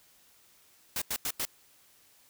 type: noise bursts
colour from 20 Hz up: white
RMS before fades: -32 dBFS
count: 4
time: 0.96-1.452 s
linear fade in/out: 2 ms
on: 57 ms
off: 88 ms
effects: white hiss -62 dBFS RMS until 2.29 s